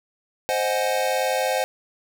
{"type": "chord", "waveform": "square", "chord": "Ab dominant seventh", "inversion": "first", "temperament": "equal", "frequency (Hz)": [523.3, 622.3, 740, 830.6], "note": ["C5", "Eb5", "Gb5", "Ab5"], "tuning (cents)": [0, 0, 0, 0], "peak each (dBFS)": [-25, -28, -27, -30], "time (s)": [0.49, 1.64], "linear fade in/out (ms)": 0, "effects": []}